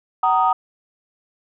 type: chord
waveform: sine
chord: D# minor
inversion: first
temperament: equal with one note detuned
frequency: 754.7 / 932.3 / 1244.5 Hz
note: F#5 / A#5 / D#6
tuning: +34 / 0 / 0 cents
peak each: -18 dBFS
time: 0.23-0.53 s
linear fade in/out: 5 ms
effects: tanh soft clip ceiling -5 dBFS